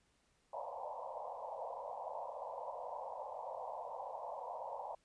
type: band-pass noise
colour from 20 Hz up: white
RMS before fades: -45 dBFS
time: 0.53-4.95 s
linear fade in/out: 5 ms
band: 500 to 1000 Hz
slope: 96 dB/octave
effects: pink hiss -75 dBFS RMS until 5.04 s + resampled to 22050 Hz